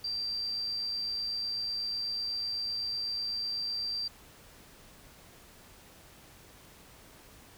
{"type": "tone with amplitude modulation", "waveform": "sine", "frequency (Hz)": 4700, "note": "D8", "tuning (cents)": 1, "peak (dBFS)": -30, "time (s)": [0.04, 4.08], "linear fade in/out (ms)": 5, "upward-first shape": "sine", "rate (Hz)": 108, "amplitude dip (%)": 30, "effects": ["pink hiss -55 dBFS RMS until 7.57 s"]}